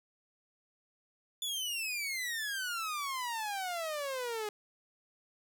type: exponential sweep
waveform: sawtooth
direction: down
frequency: 3499 to 413.2 Hz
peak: -31 dBFS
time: 1.42-4.49 s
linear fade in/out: 2 ms
effects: none